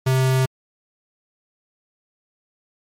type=tone; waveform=square; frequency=130.81 Hz; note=C3; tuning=in tune; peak=-16 dBFS; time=0.06-0.46 s; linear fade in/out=10 ms; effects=MP3 64 kbps